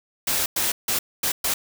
white noise bursts at uneven times, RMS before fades -23 dBFS, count 5, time 0.27-0.46 / 0.56-0.72 / 0.88-0.99 / 1.23-1.32 / 1.44-1.54 s, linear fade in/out 5 ms, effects none

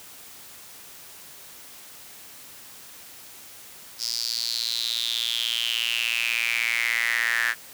sawtooth tone with high-pass filter sweep, 116.54 Hz, A#2, in tune, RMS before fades -26 dBFS, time 3.98-7.55 s, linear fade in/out 50 ms, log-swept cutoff 5100 to 1700 Hz, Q 7.5, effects white hiss -45 dBFS RMS until 7.73 s + high-pass 60 Hz 12 dB/octave

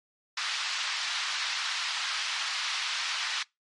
white band-pass noise, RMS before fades -32 dBFS, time 0.37-3.43 s, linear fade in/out 5 ms, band 1000 to 4900 Hz, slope 24 dB/octave, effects noise-tail reverb RT60 0.2 s tail -24 dB re dry + MP3 48 kbps

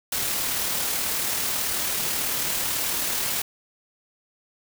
white noise with amplitude modulation, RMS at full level -25 dBFS, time 0.12-3.42 s, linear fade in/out 5 ms, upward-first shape sine, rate 38.3 Hz, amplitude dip 25%, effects none

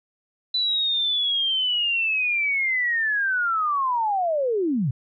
sine linear sweep, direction down, 4000 to 110.8 Hz, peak -20 dBFS, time 0.54-4.91 s, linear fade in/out 5 ms, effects none

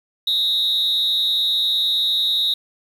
sine tone with amplitude modulation, 3782 Hz, A#7, 24 cents sharp, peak -11 dBFS, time 0.27-2.54 s, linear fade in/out 5 ms, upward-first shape sine, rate 249 Hz, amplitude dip 85%, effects tanh soft clip ceiling -12 dBFS + 7-bit

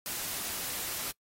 white noise, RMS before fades -36 dBFS, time 0.06-1.11 s, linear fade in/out 0 ms, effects noise-tail reverb RT60 0.1 s tail -24 dB re dry + AAC 48 kbps

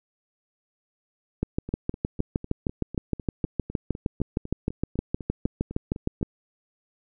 two click trains, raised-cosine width 3 ms, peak -22 / -11 dBFS, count 19 / 32, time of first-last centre 1.69-6.213 / 1.43-6.229 s, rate 3.98 / 6.46 Hz, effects none

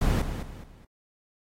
brown noise with echo, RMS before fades -23 dBFS, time 0.01-0.22 s, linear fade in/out 5 ms, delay 210 ms, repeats 3, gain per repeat -9 dB, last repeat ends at 0.85 s, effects AAC 48 kbps

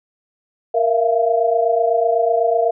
sine tone cluster, 466.4 / 661 / 689 Hz, A#4 / E5 / F5, +1 / +5 / -24 cents, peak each -18 dBFS, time 0.74-2.71 s, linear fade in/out 10 ms, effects none

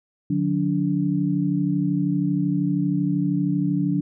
sine tone cluster, 149 / 181.8 / 289.1 Hz, D3 / F#3 / D4, +25 / -30 / -27 cents, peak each -25 / -23 / -23 dBFS, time 0.3-4.01 s, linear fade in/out 5 ms, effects none

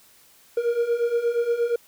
triangle beating tone pair, 466.2 / 474.7 Hz, A#4 / A#4, 0 / +31 cents, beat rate 8.5 Hz, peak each -24 / -20 dBFS, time 0.57-1.76 s, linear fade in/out 5 ms, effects white hiss -55 dBFS RMS until 1.87 s

